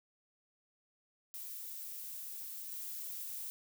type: noise with level steps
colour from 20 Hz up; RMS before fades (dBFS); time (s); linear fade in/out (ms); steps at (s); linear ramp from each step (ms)
violet; -45 / -43; 1.34-3.5; 0; 2.71; 10
effects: none